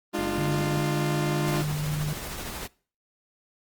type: chord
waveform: sawtooth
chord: D diminished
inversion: second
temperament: equal with one note detuned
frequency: 207.7 / 300 / 349.2 Hz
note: Ab3 / D4 / F4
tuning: 0 / +37 / 0 cents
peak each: -29 / -27 / -25 dBFS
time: 0.13-1.63 s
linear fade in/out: 20 ms
type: click train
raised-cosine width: 3 ms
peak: -24 dBFS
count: 29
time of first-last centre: 0.19-0.776 s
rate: 47.8 Hz
type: tone with pitch glide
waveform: sine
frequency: 146.83 to 150.35 Hz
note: D3 to D3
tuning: 0 to +41 cents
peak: -26 dBFS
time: 0.38-2.13 s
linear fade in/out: 0 ms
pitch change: +41 cents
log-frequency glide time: 0.62-1.99 s
type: noise with tremolo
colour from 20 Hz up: pink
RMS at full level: -34 dBFS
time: 1.46-2.68 s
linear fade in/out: 20 ms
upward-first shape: triangle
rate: 13 Hz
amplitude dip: 35%
effects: noise-tail reverb RT60 0.4 s tail -22 dB re dry + Opus 32 kbps